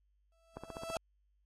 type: tone with exponential growth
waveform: 35% pulse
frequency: 660 Hz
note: E5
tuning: 2 cents sharp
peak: -34 dBFS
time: 0.32-0.97 s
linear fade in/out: 1 ms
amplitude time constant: 140 ms
type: click train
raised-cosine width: 1 ms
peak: -29 dBFS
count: 7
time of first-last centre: 0.57-0.967 s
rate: 15.1 Hz
effects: added 50 Hz sine -70 dBFS peak until 1.45 s + AAC 32 kbps